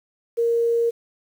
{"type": "tone", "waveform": "sine", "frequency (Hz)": 466.2, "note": "A#4", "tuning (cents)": 0, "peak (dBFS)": -17, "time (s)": [0.37, 0.91], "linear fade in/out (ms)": 20, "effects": ["8-bit"]}